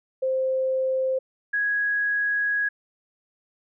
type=tone pair in turn; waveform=sine; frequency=523.3 / 1661.4 Hz; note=C5 / G#6; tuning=0 / 0 cents; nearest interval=octave + minor sixth; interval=2000 cents; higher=second; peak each=-21 dBFS; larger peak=neither; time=0.22-1.19 / 1.53-2.69 s; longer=second; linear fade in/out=10 ms; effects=none